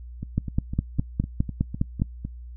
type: two click trains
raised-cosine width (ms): 5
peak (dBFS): -18 / -9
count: 9 / 9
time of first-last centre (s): 0.23-2.25 / 0.38-2.019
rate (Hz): 3.96 / 4.88
effects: noise-tail reverb RT60 0.1 s tail -23 dB re dry + added 60 Hz sine -37 dBFS peak until 2.56 s